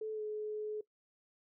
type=tone with pitch glide; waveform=sine; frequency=435 to 425.8 Hz; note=A4 to G#4; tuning=-20 to +43 cents; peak=-36 dBFS; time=0.01-0.81 s; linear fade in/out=5 ms; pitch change=-37 cents; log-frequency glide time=0.13-0.22 s; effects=noise-tail reverb RT60 0.1 s tail -19 dB re dry